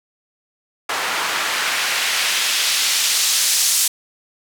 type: noise with band-pass filter sweep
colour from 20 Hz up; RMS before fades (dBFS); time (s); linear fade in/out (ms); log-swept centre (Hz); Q
white; -19; 0.89-3.88; 5; 1100 to 7000; 0.87
effects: none